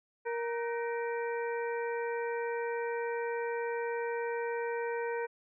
harmonic tone with a mistuned harmonic, 468.3 Hz, A#4, 8 cents sharp, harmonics 1 / 2 / 3 / 4 / 5, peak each -33 / -39 / -43 / -45 / -47 dBFS, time 0.25-5.27 s, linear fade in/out 20 ms, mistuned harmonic 3, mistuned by +140 cents, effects none

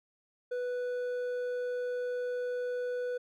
sine tone with hard clipping, 493.9 Hz, B4, in tune, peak -33 dBFS, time 0.51-3.18 s, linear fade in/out 10 ms, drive 5 dB, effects none

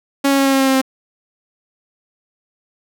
sawtooth tone with pitch steps, 277.2 / 275.3 / 273.4 / 271.5 / 269.6 / 267.8 / 265.9 / 264.1 Hz, C#4 / C#4 / C#4 / C#4 / C#4 / C4 / C4 / C4, 0 / -12 / -24 / -36 / -48 / +40 / +28 / +16 cents, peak -8 dBFS, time 0.24-0.816 s, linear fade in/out 10 ms, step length 72 ms, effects none

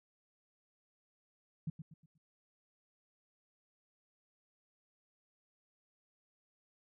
sine tone with echo, 158.4 Hz, D#3, 31 cents sharp, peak -34 dBFS, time 1.67-1.7 s, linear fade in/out 5 ms, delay 120 ms, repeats 4, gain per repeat -9 dB, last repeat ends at 2.18 s, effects none

